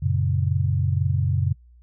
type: chord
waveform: sine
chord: F# major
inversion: none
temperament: equal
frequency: 92.5 / 116.54 / 138.59 Hz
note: F#2 / A#2 / C#3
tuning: 0 / 0 / 0 cents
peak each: -22 / -26 / -23 dBFS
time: 0.02-1.53 s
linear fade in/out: 10 ms
effects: noise-tail reverb RT60 0.1 s tail -23 dB re dry + added 60 Hz sine -48 dBFS peak until 1.82 s